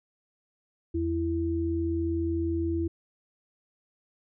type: tone pair together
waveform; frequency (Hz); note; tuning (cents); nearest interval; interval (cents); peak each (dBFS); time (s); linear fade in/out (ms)
sine; 83.2 / 332.6; E2 / E4; +17 / +16; 2 octaves; 2399; -30 / -27; 0.94-2.88; 10
effects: none